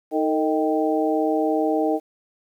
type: harmonic tone with a mistuned harmonic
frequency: 156.7 Hz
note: D#3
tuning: 13 cents sharp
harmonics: 2 / 3 / 4 / 5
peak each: -22 / -24 / -25 / -26 dBFS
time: 0.11-2 s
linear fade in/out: 50 ms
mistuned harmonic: 3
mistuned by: -65 cents
effects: 9-bit